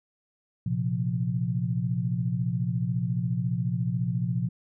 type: chord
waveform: sine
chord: Bb suspended second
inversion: none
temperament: equal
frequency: 116.54 / 130.81 / 174.61 Hz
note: Bb2 / C3 / F3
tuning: 0 / 0 / 0 cents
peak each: -29 / -29 / -29 dBFS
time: 0.66-4.49 s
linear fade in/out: 5 ms
effects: none